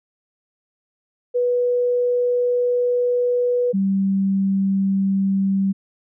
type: tone pair in turn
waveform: sine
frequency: 490 / 194.46 Hz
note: B4 / G3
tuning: -14 / -14 cents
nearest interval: octave + major third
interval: 1600 cents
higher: first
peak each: -16 dBFS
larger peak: neither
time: 1.34-3.73 / 3.73-5.73 s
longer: first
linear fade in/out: 20 ms
effects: none